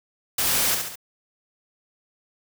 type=noise with echo; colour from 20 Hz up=white; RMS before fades=-23 dBFS; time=0.38-0.75 s; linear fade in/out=5 ms; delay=69 ms; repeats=3; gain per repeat=-5 dB; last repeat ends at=0.957 s; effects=none